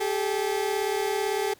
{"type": "tone pair together", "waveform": "30% pulse", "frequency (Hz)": [392, 429.9], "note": ["G4", "A4"], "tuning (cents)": [0, -40], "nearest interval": "major second", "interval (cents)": 160, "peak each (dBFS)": -25, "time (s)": [0, 1.54], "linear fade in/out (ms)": 10, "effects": ["pink hiss -56 dBFS RMS until 1.59 s"]}